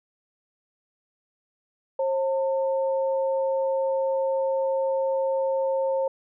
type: tone pair together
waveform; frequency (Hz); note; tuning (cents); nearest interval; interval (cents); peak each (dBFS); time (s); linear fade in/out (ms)
sine; 536.3 / 902; C5 / A5; +43 / +43; major sixth; 900; -22 / -32; 1.99-6.08; 5
effects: none